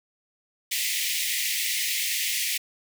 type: high-pass noise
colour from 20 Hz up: pink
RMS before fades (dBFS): -27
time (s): 0.71-2.58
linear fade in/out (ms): 10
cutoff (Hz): 1900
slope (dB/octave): 96
effects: none